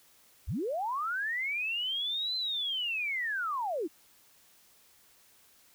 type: linear two-way sweep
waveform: sine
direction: up then down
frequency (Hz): 38.19 to 4097 to 276.3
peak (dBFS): -30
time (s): 0.47-3.88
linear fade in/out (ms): 20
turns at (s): 2.36
effects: white hiss -62 dBFS RMS until 5.74 s

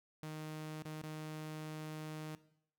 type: tone with dropouts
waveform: sawtooth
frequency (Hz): 155.1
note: D#3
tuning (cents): -5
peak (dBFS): -39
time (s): 0.23-2.35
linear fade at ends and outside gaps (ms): 0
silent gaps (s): 0.822-0.853 / 1.016-1.035
effects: noise-tail reverb RT60 0.7 s tail -17 dB re dry

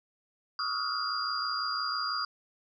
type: tone cluster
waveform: sine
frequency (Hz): 1127 / 1257 / 1363 / 1429 / 4814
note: C#6 / D#6 / F6 / F6 / D8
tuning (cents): +28 / +17 / -43 / +39 / +42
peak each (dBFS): -38 / -35 / -39 / -39 / -33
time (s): 0.59-2.25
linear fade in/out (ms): 2
effects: none

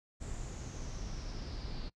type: noise with low-pass filter sweep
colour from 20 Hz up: brown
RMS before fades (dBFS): -41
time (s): 0.2-1.9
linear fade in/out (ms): 20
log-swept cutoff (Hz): 7600 to 4500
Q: 7
effects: noise-tail reverb RT60 0.1 s tail -24 dB re dry

